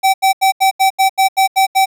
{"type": "tone bursts", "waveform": "square", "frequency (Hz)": 770, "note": "G5", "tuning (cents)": -31, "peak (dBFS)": -9, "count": 10, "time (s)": [0.03, 1.859], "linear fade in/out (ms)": 20, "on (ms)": 110, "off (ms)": 81, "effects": []}